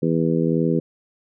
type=harmonic tone; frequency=82.1 Hz; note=E2; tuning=6 cents flat; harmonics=2 / 3 / 4 / 5 / 6; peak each=-21 / -23 / -24 / -25 / -26 dBFS; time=0.02-0.8 s; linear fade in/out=10 ms; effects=none